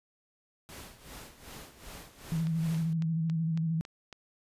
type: noise with tremolo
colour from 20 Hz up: pink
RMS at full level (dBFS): -45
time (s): 0.69-2.93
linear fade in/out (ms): 0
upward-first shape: sine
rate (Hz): 2.6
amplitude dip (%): 75
type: tone with vibrato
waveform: sine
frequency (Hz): 162.6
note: E3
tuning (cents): -23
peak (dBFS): -27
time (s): 2.32-3.81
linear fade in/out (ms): 0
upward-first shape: square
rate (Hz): 13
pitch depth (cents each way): 33
type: click train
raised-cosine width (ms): 0.2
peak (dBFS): -28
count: 7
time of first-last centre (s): 2.47-4.127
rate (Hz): 3.62
effects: resampled to 32000 Hz